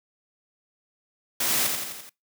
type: noise with echo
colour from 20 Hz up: white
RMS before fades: -25 dBFS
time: 1.4-1.67 s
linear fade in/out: 5 ms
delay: 85 ms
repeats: 5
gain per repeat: -4 dB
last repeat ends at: 2.095 s
effects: noise-tail reverb RT60 0.2 s tail -23 dB re dry + high-pass 100 Hz 12 dB/octave